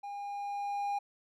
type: tone with level ramp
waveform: triangle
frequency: 810 Hz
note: G#5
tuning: 43 cents flat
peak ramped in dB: -37 to -28 dBFS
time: 0.03-0.99 s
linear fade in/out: 10 ms
effects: none